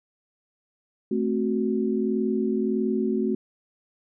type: chord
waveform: sine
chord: F# diminished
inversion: first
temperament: equal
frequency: 220 / 261.6 / 370 Hz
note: A3 / C4 / F#4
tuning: 0 / 0 / 0 cents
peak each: -25 / -28 / -26 dBFS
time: 1.11-3.35 s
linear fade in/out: 5 ms
effects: none